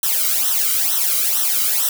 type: noise with flanger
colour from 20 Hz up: blue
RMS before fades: -18 dBFS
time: 0.03-1.89 s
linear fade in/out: 2 ms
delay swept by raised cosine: 0.42 to 1.17 ms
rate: 2.2 Hz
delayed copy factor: -1
effects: none